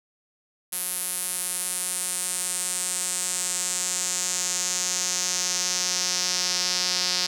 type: tone with band-pass filter sweep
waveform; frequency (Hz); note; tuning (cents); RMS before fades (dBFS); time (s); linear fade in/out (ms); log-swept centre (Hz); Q
sawtooth; 181; F#3; -38; -27; 0.72-7.27; 10; 11000 to 5000; 3.4
effects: none